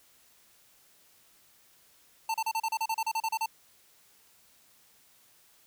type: tone bursts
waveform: square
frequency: 893 Hz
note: A5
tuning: 25 cents sharp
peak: -28 dBFS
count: 14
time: 2.29-3.46 s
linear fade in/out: 5 ms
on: 52 ms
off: 34 ms
effects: white hiss -62 dBFS RMS until 5.66 s